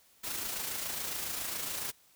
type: noise with amplitude modulation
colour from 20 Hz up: white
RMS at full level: -35 dBFS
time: 0.23-1.92 s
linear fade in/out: 20 ms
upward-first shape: sine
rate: 27.2 Hz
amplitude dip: 40%
effects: white hiss -64 dBFS RMS until 2.15 s